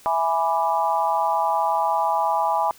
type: chord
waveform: sine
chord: E dominant seventh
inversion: none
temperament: equal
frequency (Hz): 659.3 / 830.6 / 987.8 / 1174.7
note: E5 / G#5 / B5 / D6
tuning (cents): 0 / 0 / 0 / 0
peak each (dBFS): -26 / -22 / -23 / -28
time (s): 0.06-2.71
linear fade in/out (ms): 0
effects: white hiss -50 dBFS RMS until 2.78 s